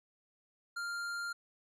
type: tone with hard clipping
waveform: sine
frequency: 1396.9 Hz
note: F6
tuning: in tune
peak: -38 dBFS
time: 0.76-1.33 s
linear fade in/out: 10 ms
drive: 12 dB
effects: none